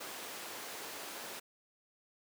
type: high-pass noise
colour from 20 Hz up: pink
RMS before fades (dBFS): -45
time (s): 0-1.4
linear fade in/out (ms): 10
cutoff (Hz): 390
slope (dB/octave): 12
effects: none